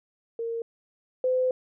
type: tone pair in turn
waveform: sine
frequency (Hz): 460.7 / 510.6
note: A#4 / C5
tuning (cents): -20 / -42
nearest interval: major second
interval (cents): 178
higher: second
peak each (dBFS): -28 / -21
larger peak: second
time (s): 0.39-0.62 / 1.24-1.51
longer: second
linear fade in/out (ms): 2
effects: none